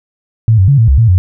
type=tone with pitch steps; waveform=sine; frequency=111.8 / 94.7 / 140.2 / 113.2 / 67.7 / 114.3 / 90.9 Hz; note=A2 / F#2 / C#3 / A2 / C#2 / A#2 / F#2; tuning=+28 / +41 / +20 / +50 / -40 / -34 / -30 cents; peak=-4 dBFS; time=0.48-1.18 s; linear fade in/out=0 ms; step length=100 ms; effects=none